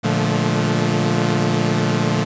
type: chord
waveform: sawtooth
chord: Bb major seventh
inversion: none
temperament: equal with one note detuned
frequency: 116.54 / 146.83 / 174.61 / 216.2 Hz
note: Bb2 / D3 / F3 / A3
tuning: 0 / 0 / 0 / -30 cents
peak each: -18 dBFS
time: 0.03-2.25 s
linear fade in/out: 20 ms
effects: resampled to 16000 Hz